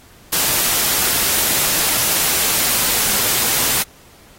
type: noise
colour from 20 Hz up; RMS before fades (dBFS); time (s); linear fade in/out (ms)
white; -17; 0.32-3.83; 10
effects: pink hiss -47 dBFS RMS until 4.38 s + AAC 48 kbps